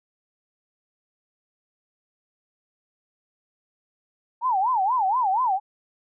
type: tone with vibrato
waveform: sine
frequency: 880 Hz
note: A5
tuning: in tune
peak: -19 dBFS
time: 4.41-5.6 s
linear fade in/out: 50 ms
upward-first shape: sine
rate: 4.2 Hz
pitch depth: 280 cents each way
effects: none